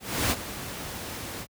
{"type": "noise with ADSR envelope", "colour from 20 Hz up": "pink", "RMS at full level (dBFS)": -23, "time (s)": [0, 1.47], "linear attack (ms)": 310, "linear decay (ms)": 40, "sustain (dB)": -13, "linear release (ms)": 57, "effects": ["high-pass 60 Hz 12 dB/octave"]}